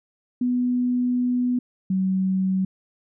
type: tone pair in turn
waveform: sine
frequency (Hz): 247.5 / 188.96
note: B3 / F#3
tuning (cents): +4 / +37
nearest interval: perfect fourth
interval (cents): 467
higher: first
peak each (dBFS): -19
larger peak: neither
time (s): 0.41-1.59 / 1.9-2.65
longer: first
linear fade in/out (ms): 5
effects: none